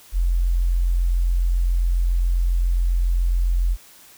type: tone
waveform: sine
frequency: 43.65 Hz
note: F1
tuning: in tune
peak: -16 dBFS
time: 0.12-3.77 s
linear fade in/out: 50 ms
effects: white hiss -48 dBFS RMS until 4.17 s